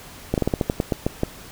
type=slowing click train; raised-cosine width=2 ms; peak=-6 dBFS; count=11; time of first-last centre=0.34-1.234 s; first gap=38 ms; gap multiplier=1.18; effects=pink hiss -42 dBFS RMS until 1.51 s